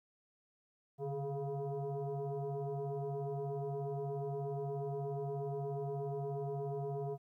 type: tone with frequency modulation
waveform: sine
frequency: 135.8 Hz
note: C#3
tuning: 35 cents flat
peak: -36 dBFS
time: 0.98-7.18 s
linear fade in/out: 50 ms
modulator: 280 Hz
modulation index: 1.9
effects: 13-bit